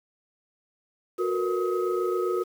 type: tone cluster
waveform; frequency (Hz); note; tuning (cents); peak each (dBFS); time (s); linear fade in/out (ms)
sine; 365.1 / 455.3 / 482.8 / 1267; F#4 / A#4 / B4 / D#6; -23 / -41 / -39 / +31; -25 / -30 / -32 / -32; 1.18-2.44; 20
effects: tanh soft clip ceiling -15 dBFS + 8-bit